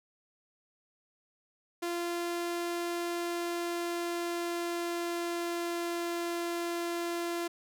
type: tone with pitch glide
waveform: sawtooth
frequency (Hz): 345 to 342.8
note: F4 to F4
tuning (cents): -21 to -32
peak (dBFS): -28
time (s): 1.82-7.48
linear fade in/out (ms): 10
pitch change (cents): -11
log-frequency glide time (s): 3.04-6.19
effects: none